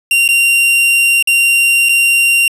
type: tone with dropouts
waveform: 45% pulse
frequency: 2766 Hz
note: F7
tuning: 17 cents flat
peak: -8 dBFS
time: 0.11-2.48 s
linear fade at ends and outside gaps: 2 ms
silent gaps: 0.279-0.288 / 1.226-1.273 / 1.888-1.892 s
effects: resampled to 32000 Hz